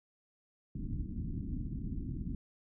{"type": "low-pass noise", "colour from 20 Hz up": "pink", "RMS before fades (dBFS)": -38, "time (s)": [0.75, 2.35], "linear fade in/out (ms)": 2, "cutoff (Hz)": 300, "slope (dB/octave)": 48, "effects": []}